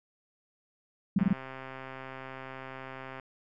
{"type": "tone bursts", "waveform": "sine", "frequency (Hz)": 193.4, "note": "G3", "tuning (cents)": -23, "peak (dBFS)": -20, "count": 4, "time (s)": [1.16, 1.331], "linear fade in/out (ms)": 5, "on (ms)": 27, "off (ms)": 21}
{"type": "click train", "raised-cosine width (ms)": 0.5, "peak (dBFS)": -27, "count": 266, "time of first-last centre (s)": [1.19, 3.198], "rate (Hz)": 132}
{"effects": []}